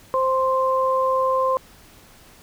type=tone pair together; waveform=sine; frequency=523.3 / 1046.6 Hz; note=C5 / C6; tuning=0 / 0 cents; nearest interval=octave; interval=1200 cents; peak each=-20 dBFS; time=0.14-1.57 s; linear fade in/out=0 ms; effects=pink hiss -49 dBFS RMS until 2.42 s